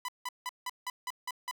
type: tone bursts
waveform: sawtooth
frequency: 997 Hz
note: B5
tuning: 16 cents sharp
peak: -30 dBFS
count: 8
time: 0.05-1.512 s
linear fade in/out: 2 ms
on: 34 ms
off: 170 ms
effects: none